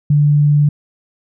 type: tone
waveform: sine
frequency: 146.83 Hz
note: D3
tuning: in tune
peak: -8 dBFS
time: 0.1-0.69 s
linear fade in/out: 5 ms
effects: none